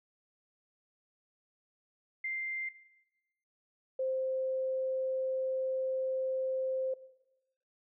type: tone pair in turn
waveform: sine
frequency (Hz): 2093 / 523.2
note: C7 / C5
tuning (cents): 0 / 0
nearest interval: 2 octaves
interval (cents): 2400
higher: first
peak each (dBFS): -33 / -30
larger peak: second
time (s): 2.24-2.69 / 3.99-6.94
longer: second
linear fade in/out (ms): 5
effects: noise-tail reverb RT60 1.0 s tail -18 dB re dry